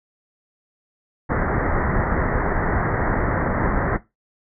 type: low-pass noise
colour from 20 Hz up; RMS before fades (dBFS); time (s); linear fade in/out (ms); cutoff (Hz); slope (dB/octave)
pink; -21; 1.29-3.98; 20; 2000; 96
effects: noise-tail reverb RT60 0.2 s tail -17 dB re dry